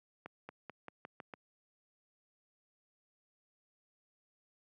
accelerating click train, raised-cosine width 0.5 ms, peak -30 dBFS, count 7, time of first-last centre 0.26-1.338 s, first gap 230 ms, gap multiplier 0.9, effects high-pass 150 Hz 12 dB/octave

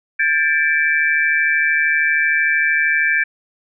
sine tone cluster, 1606 / 1759 / 2324 Hz, G6 / A6 / D7, +41 / -1 / -19 cents, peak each -18 dBFS, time 0.19-3.24 s, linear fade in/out 10 ms, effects none

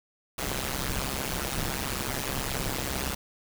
pink noise with amplitude modulation, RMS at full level -27 dBFS, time 0.38-3.15 s, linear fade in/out 5 ms, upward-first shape sine, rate 134 Hz, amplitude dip 100%, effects none

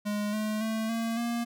square tone with pitch steps, 207.7 / 214.3 / 221.1 / 228.1 / 235.3 Hz, G#3 / A3 / A3 / A#3 / A#3, 0 / -45 / +9 / -37 / +16 cents, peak -29 dBFS, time 0.05-1.45 s, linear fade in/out 20 ms, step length 280 ms, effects none

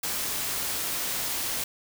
white noise, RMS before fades -30 dBFS, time 0.03-1.64 s, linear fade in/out 5 ms, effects none

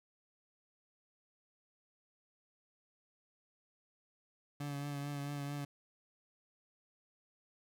30% pulse tone with vibrato, 143.1 Hz, D3, 45 cents flat, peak -36 dBFS, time 4.6-5.65 s, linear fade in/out 5 ms, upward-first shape triangle, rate 4.5 Hz, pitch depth 29 cents each way, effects none

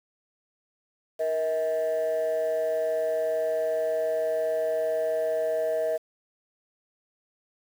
sine tone pair together, 472.3 / 639 Hz, A#4 / D#5, +23 / +46 cents, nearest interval perfect fourth, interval 523 cents, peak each -27 / -23 dBFS, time 1.19-5.98 s, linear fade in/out 20 ms, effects tanh soft clip ceiling -21 dBFS + 8-bit

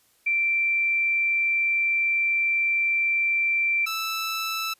sine / 15% pulse tone pair in turn, 2349 / 1318.3 Hz, D7 / E6, 0 / 0 cents, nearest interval minor seventh, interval 1000 cents, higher first, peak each -20 / -20 dBFS, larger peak neither, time 0.26-3.86 / 3.86-4.74 s, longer first, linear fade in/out 10 ms, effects white hiss -63 dBFS RMS until 4.79 s + resampled to 32000 Hz

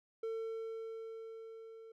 triangle tone with level ramp, 450 Hz, A4, 39 cents sharp, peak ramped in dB -34 to -49 dBFS, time 0.23-1.92 s, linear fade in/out 5 ms, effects none

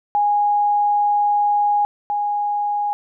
sine tone pair in turn, 825 / 825 Hz, G#5 / G#5, -12 / -12 cents, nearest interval unison, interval 0 cents, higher neither, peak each -14 / -18 dBFS, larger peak first, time 0.15-1.85 / 2.1-2.93 s, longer first, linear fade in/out 0 ms, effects none

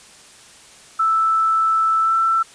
sine tone with pitch glide, 1318.5 to 1334.6 Hz, E6 to E6, 0 to +21 cents, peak -14 dBFS, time 0.99-2.43 s, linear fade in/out 10 ms, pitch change +21 cents, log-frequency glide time 2.01-2.15 s, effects white hiss -45 dBFS RMS until 2.54 s + resampled to 22050 Hz

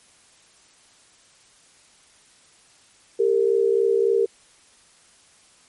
sine tone pair together, 396.4 / 460 Hz, G4 / A#4, +19 / -23 cents, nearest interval minor third, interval 258 cents, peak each -19 dBFS, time 3.19-4.26 s, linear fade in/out 10 ms, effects white hiss -55 dBFS RMS until 5.68 s + MP3 48 kbps

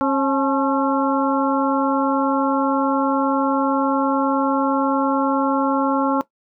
harmonic tone with a mistuned harmonic, 271 Hz, C#4, 39 cents flat, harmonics 1 / 2 / 3 / 4 / 5, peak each -19 / -22 / -24 / -25 / -26 dBFS, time 0.01-6.21 s, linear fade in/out 0 ms, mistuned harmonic 3, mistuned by +87 cents, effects noise-tail reverb RT60 0.1 s tail -17 dB re dry

